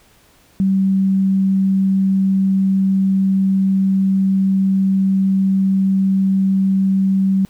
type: tone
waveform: sine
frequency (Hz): 192.4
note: G3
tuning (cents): -32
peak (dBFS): -12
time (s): 0.6-7.45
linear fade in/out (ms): 0
effects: pink hiss -52 dBFS RMS until 7.49 s